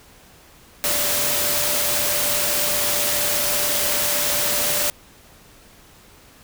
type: tone in noise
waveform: sine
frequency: 587.3 Hz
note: D5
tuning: in tune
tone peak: -30 dBFS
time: 0.84-4.9 s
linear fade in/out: 0 ms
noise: white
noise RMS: -21 dBFS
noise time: 0.84-4.9 s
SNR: -12 dB
effects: pink hiss -49 dBFS RMS until 6.43 s